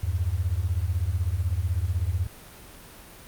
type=beating tone pair; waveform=sine; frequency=80.1 / 96.1 Hz; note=E2 / G2; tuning=-49 / -34 cents; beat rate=16 Hz; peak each=-26 dBFS; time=0.03-2.27 s; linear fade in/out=5 ms; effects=pink hiss -46 dBFS RMS until 3.27 s + Opus 32 kbps